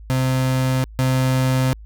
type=tone pair in turn; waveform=35% pulse; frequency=130 / 130 Hz; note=C3 / C3; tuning=-11 / -11 cents; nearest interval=unison; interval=0 cents; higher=neither; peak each=-15 / -14 dBFS; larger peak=second; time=0.1-0.84 / 0.99-1.73 s; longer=neither; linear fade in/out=0 ms; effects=added 53 Hz sine -36 dBFS peak until 1.85 s